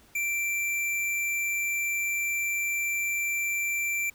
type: tone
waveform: square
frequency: 2349 Hz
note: D7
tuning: in tune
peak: -27 dBFS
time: 0.15-4.1 s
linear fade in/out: 5 ms
effects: pink hiss -58 dBFS RMS until 4.14 s